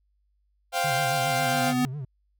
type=chord; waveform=sawtooth; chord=C suspended fourth; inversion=none; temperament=equal; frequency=523.3 / 698.5 / 784 Hz; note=C5 / F5 / G5; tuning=0 / 0 / 0 cents; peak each=-28 / -22 / -24 dBFS; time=0.72-1.74 s; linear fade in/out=50 ms
type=tone with exponential growth; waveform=square; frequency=250.5 Hz; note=B3; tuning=25 cents sharp; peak=-21 dBFS; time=0.74-1.85 s; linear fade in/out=0 ms; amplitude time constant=240 ms
type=tone with vibrato; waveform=triangle; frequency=138.59 Hz; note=C#3; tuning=in tune; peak=-29 dBFS; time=0.84-2.05 s; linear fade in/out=5 ms; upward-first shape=sine; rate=7.3 Hz; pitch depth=150 cents each way
effects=added 50 Hz sine -66 dBFS peak until 2.39 s